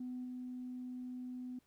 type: tone with level steps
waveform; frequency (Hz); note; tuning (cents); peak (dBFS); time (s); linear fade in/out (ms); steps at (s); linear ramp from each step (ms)
sine; 250.9; B3; +28; -39 / -41; 0-1.59; 5; 0.24; 10
effects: tanh soft clip ceiling -36 dBFS + pink hiss -75 dBFS RMS until 1.66 s